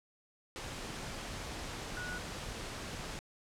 sine tone in noise, 1463 Hz, F#6, 20 cents flat, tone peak -40 dBFS, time 1.97-2.18 s, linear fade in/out 0 ms, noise pink, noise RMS -42 dBFS, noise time 0.56-3.19 s, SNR -1 dB, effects low-pass 8000 Hz 12 dB/octave

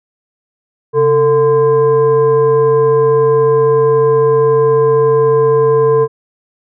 sine tone with frequency modulation, 447.3 Hz, A4, 28 cents sharp, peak -7 dBFS, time 0.93-6.08 s, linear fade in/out 50 ms, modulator 582 Hz, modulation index 0.58, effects none

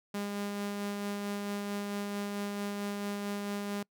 sawtooth tone with tremolo, 203.1 Hz, G#3, 38 cents flat, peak -29 dBFS, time 0.14-3.83 s, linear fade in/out 5 ms, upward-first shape sine, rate 4.5 Hz, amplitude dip 25%, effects noise-tail reverb RT60 0.1 s tail -26 dB re dry

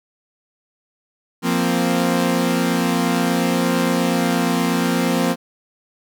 sawtooth chord, F suspended fourth, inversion none, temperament equal, 174.61 / 233.1 / 261.6 Hz, F3 / Bb3 / C4, 0 / 0 / 0 cents, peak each -17 dBFS, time 1.42-5.36 s, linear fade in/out 50 ms, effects none

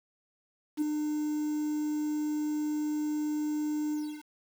triangle tone with ADSR envelope, 301.5 Hz, D4, 46 cents sharp, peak -20 dBFS, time 0.77-4.24 s, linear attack 47 ms, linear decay 7 ms, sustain -6 dB, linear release 310 ms, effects tanh soft clip ceiling -21 dBFS + 8-bit

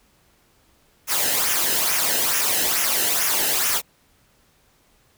white noise with flanger, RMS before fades -21 dBFS, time 1.07-3.82 s, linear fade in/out 50 ms, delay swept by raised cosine 0.23 to 0.89 ms, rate 2.3 Hz, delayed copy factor -0.6, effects pink hiss -60 dBFS RMS until 5.17 s

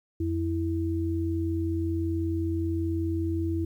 sine tone pair together, 87.4 / 328.7 Hz, F2 / E4, +2 / -5 cents, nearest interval octave + major seventh, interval 2293 cents, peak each -28 dBFS, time 0.2-3.65 s, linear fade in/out 5 ms, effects 10-bit

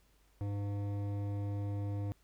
triangle tone with hard clipping, 101.3 Hz, G#2, 43 cents flat, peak -36 dBFS, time 0.41-2.12 s, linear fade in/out 0 ms, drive 17 dB, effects added 50 Hz sine -67 dBFS peak until 2.23 s + pink hiss -71 dBFS RMS until 2.23 s

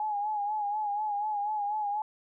sine tone with vibrato, 835 Hz, G#5, 9 cents sharp, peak -28 dBFS, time 0-2.02 s, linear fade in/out 2 ms, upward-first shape sine, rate 4.1 Hz, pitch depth 55 cents each way, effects none

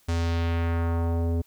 square tone with low-pass filter sweep, 84 Hz, E2, 33 cents sharp, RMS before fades -25 dBFS, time 0.08-1.42 s, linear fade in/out 10 ms, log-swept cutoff 7600 to 410 Hz, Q 1.2, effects white hiss -62 dBFS RMS until 1.46 s

